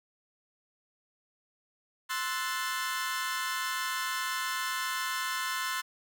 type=chord; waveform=sawtooth; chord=F# half-diminished seventh; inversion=second; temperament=equal; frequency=1046.5 / 1318.5 / 1480 / 1760 Hz; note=C6 / E6 / F#6 / A6; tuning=0 / 0 / 0 / 0 cents; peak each=-31 / -35 / -34 / -33 dBFS; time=2.09-5.82 s; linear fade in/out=20 ms; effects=none

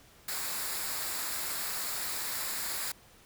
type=noise with comb filter; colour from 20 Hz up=white; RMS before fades=-35 dBFS; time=0.28-2.92 s; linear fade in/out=5 ms; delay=0.33 ms; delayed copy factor=-0.5; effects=pink hiss -58 dBFS RMS until 3.25 s

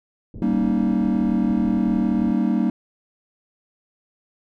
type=low-pass noise; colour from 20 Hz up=pink; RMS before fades=-37 dBFS; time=0.34-2.32 s; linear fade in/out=2 ms; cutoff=390 Hz; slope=24 dB/octave
type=chord; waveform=triangle; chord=Eb dominant seventh; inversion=first; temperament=just; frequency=194.45 / 233.3 / 280 / 311.1 Hz; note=G3 / Bb3 / Db4 / Eb4; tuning=-14 / +2 / +18 / 0 cents; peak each=-20 / -19 / -25 / -23 dBFS; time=0.42-2.7 s; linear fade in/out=2 ms
effects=none

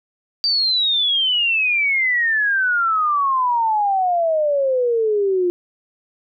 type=exponential sweep; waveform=sine; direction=down; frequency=4684 to 349.2 Hz; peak=-15 dBFS; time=0.44-5.5 s; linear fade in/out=0 ms; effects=none

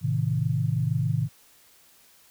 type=chord; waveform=sine; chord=A diminished; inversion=none; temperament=just; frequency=110 / 132 / 158.4 Hz; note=A2 / C3 / Eb3; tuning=0 / +16 / +31 cents; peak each=-27 / -26 / -27 dBFS; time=0.01-1.29 s; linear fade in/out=50 ms; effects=white hiss -57 dBFS RMS until 2.3 s

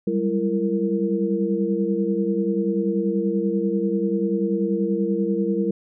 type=tone cluster; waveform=sine; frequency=192 / 202.3 / 335.9 / 463 Hz; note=G3 / G#3 / E4 / A#4; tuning=-36 / -45 / +33 / -12 cents; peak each=-25 dBFS; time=0.07-5.71 s; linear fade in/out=5 ms; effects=none

